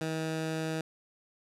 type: tone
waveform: 15% pulse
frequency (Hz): 159.5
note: D#3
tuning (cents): +43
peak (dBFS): -25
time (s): 0.01-0.81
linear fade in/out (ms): 2
effects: low-pass 10000 Hz 12 dB/octave